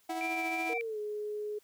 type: tone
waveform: triangle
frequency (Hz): 740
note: F#5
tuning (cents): 0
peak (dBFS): -34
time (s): 0.09-0.78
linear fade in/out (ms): 5
type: tone with tremolo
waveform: sawtooth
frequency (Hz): 327.4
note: E4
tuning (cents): -12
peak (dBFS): -31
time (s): 0.09-0.74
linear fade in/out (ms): 10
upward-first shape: triangle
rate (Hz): 14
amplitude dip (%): 45
type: tone with vibrato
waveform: sine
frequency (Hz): 2349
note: D7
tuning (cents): 0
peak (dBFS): -34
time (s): 0.21-0.81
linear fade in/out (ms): 0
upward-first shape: triangle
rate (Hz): 2.9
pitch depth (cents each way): 14
type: tone with pitch glide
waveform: sine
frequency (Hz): 466.2 to 420.2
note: A#4 to G#4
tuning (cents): 0 to +20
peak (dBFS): -34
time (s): 0.69-1.59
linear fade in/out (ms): 10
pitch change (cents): -180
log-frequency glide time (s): 0.8-0.99
effects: white hiss -67 dBFS RMS until 1.63 s